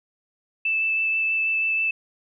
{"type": "tone with vibrato", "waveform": "sine", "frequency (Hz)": 2637, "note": "E7", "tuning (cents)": 0, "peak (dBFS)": -20, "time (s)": [0.65, 1.91], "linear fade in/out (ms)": 5, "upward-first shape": "sine", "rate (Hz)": 6.2, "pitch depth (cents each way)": 8, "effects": []}